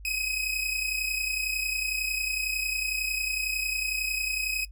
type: tone pair together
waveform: sawtooth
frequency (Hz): 2516 / 2547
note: D#7 / D#7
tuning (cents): +19 / +40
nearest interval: unison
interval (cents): 21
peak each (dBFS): -27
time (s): 0.05-4.65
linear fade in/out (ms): 2
effects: noise-tail reverb RT60 0.1 s tail -19 dB re dry + added 50 Hz sine -42 dBFS peak until 4.71 s